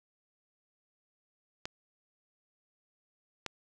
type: clicks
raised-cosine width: 0.2 ms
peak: -19 / -18 dBFS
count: 2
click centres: 1.655 / 3.463 s
effects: none